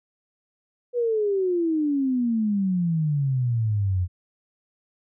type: exponential sweep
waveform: sine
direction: down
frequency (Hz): 494.3 to 87.31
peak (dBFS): -20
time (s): 0.93-4.08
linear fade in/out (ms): 50
effects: none